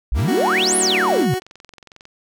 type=exponential two-way sweep; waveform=sine; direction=up then down; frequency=50 to 11175 to 115.4 Hz; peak=-16 dBFS; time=0.12-1.34 s; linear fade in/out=0 ms; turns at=0.77 s
type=chord; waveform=sawtooth; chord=E half-diminished seventh; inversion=first; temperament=equal; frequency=196 / 233.1 / 293.7 / 329.6 Hz; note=G3 / Bb3 / D4 / E4; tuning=0 / 0 / 0 / 0 cents; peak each=-25 / -24 / -29 / -28 dBFS; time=0.14-1.27 s; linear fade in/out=50 ms
type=tone with vibrato; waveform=30% pulse; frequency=370 Hz; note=F#4; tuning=in tune; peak=-18 dBFS; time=0.27-1.4 s; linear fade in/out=20 ms; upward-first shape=square; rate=3.7 Hz; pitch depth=9 cents each way
type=click train; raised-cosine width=0.2 ms; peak=-25 dBFS; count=17; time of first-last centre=1.33-2.054 s; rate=22.1 Hz
effects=none